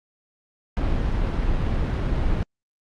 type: noise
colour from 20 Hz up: brown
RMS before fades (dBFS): -22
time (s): 0.77-2.43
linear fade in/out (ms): 0
effects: low-pass 4000 Hz 12 dB/octave + Opus 48 kbps